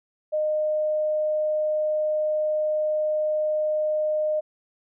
sine tone, 613 Hz, D#5, 26 cents flat, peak -21 dBFS, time 0.32-4.41 s, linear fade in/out 20 ms, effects none

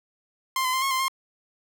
sawtooth tone with pitch steps, 1051 / 1022 / 1047 / 1087 / 1043 / 1065 Hz, C6 / C6 / C6 / C#6 / C6 / C6, +7 / -41 / +1 / -34 / -6 / +30 cents, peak -19 dBFS, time 0.56-1.082 s, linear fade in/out 2 ms, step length 87 ms, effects none

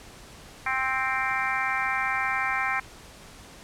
harmonic tone with a mistuned harmonic, 262.8 Hz, C4, 8 cents sharp, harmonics 3 / 4 / 5 / 6 / 7 / 8 / 9, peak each -32 / -32 / -32 / -32 / -32 / -32 / -32 dBFS, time 0.66-2.8 s, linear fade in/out 5 ms, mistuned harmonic 9, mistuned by -15 cents, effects pink hiss -47 dBFS RMS until 3.63 s + low-pass 10000 Hz 12 dB/octave

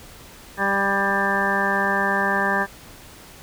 harmonic tone with a mistuned harmonic, 197.3 Hz, G3, 11 cents sharp, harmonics 1 / 2 / 3 / 4 / 5 / 6 / 8 / 9, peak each -28 / -29 / -29 / -27 / -27 / -28 / -24 / -25 dBFS, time 0.57-2.67 s, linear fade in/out 50 ms, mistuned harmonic 8, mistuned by +19 cents, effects pink hiss -44 dBFS RMS until 3.42 s

